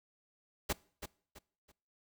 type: noise with echo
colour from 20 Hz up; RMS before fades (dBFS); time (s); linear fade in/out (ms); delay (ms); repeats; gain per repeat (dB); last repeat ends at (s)
pink; -33; 0.69-0.73; 10; 330; 3; -10; 1.72
effects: noise-tail reverb RT60 0.5 s tail -23 dB re dry